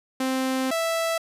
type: tone pair in turn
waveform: sawtooth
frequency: 261.6 / 659.2 Hz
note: C4 / E5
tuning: 0 / 0 cents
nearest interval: octave + major third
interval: 1600 cents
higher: second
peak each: -19 dBFS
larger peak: neither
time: 0.2-0.71 / 0.71-1.18 s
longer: first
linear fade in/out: 5 ms
effects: resampled to 32000 Hz